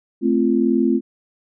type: chord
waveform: sine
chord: F major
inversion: first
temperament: equal with one note detuned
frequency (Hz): 220 / 261.6 / 343.8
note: A3 / C4 / F4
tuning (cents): 0 / 0 / -27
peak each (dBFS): -19 / -18 / -19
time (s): 0.21-1.01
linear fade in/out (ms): 50
effects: none

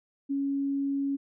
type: tone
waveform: sine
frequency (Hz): 277.6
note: C#4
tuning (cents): +3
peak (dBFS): -26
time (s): 0.29-1.17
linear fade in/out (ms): 20
effects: none

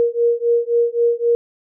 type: beating tone pair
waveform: sine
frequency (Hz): 469.2 / 473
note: A#4 / A#4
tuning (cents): +11 / +25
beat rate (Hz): 3.8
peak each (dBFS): -17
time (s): 0-1.35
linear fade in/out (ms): 0
effects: none

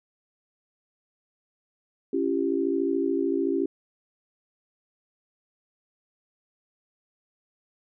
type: chord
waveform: sine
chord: C# diminished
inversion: none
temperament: equal with one note detuned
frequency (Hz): 277.2 / 338.3 / 392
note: C#4 / E4 / G4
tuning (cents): 0 / +45 / 0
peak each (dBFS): -27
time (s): 2.13-3.66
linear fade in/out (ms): 5
effects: none

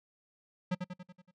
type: tone with echo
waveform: square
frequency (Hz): 181.1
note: F#3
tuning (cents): -37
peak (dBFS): -29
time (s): 0.71-0.75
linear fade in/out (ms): 10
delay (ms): 94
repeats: 6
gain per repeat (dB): -5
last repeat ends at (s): 1.314
effects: noise-tail reverb RT60 0.1 s tail -25 dB re dry + low-pass 4000 Hz 12 dB/octave

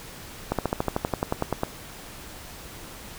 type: slowing click train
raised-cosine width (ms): 1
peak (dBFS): -9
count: 14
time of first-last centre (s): 0.52-1.634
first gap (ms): 67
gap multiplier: 1.04
effects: pink hiss -42 dBFS RMS until 3.18 s

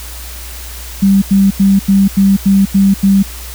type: tone bursts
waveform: sine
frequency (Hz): 196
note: G3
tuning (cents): 0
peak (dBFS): -5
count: 8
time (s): 1.02-3.229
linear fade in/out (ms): 10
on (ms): 200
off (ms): 87
effects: added 60 Hz sine -27 dBFS peak until 3.54 s + white hiss -30 dBFS RMS until 3.54 s

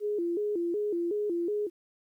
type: tone with vibrato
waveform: sine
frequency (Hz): 378.1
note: F#4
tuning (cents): +38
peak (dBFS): -27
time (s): 0-1.7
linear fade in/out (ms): 50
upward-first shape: square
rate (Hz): 2.7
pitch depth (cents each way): 170
effects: 11-bit

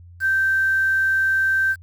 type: tone with quantisation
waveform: sine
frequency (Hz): 1560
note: G6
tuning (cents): -9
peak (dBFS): -16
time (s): 0.2-1.76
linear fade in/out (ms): 50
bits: 7
effects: added 87 Hz sine -41 dBFS peak until 1.82 s

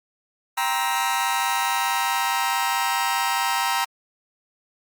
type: chord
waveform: sawtooth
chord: C dominant seventh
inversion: second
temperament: just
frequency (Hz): 784.9 / 941.9 / 1046.5 / 1308.1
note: G5 / Bb5 / C6 / E6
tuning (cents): +2 / +18 / 0 / -14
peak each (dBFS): -23 / -20 / -26 / -25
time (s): 0.57-3.85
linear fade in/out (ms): 10
effects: Opus 48 kbps

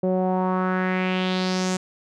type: tone with low-pass filter sweep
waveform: sawtooth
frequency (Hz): 185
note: F#3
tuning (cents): 0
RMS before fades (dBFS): -23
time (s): 0.03-1.77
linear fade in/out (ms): 5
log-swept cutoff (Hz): 510 to 7400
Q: 3
effects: none

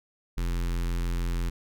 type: tone with notch filter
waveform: square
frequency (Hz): 43.06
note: F1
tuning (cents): -24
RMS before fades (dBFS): -28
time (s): 0.37-1.5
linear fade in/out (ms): 10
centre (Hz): 650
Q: 1.2
effects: none

